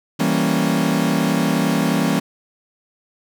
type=chord; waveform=40% pulse; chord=E diminished seventh; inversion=none; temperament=equal with one note detuned; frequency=164.81 / 196 / 233.1 / 276.4 Hz; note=E3 / G3 / Bb3 / Db4; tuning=0 / 0 / 0 / -5 cents; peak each=-21 dBFS; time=0.19-2.2 s; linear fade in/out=10 ms; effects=none